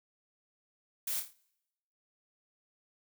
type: noise with echo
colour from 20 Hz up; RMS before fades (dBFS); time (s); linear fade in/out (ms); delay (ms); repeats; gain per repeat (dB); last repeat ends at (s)
blue; -35; 1.07-1.2; 5; 27; 5; -6; 1.335
effects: noise-tail reverb RT60 0.9 s tail -25 dB re dry